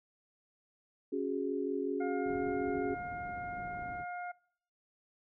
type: chord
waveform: sine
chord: C# suspended fourth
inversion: none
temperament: equal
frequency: 277.2 / 370 / 415.3 Hz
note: C#4 / F#4 / G#4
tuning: 0 / 0 / 0 cents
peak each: -36 dBFS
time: 1.12-2.95 s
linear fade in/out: 10 ms
type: harmonic tone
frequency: 711 Hz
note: F5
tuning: 31 cents sharp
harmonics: 1 / 2 / 3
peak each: -39 / -45 / -49 dBFS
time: 2-4.32 s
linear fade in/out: 10 ms
type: low-pass noise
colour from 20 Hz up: white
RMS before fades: -49 dBFS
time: 2.24-4.05 s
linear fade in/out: 50 ms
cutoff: 250 Hz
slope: 12 dB/octave
effects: noise-tail reverb RT60 0.7 s tail -24 dB re dry